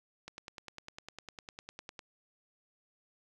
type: click train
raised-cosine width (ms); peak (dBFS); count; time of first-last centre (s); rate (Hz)
0.2; -27; 18; 0.28-1.992; 9.93
effects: none